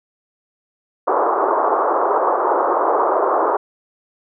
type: band-pass noise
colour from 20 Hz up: white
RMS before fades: -17 dBFS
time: 1.07-3.57 s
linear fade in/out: 10 ms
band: 340 to 1200 Hz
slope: 48 dB/octave
effects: none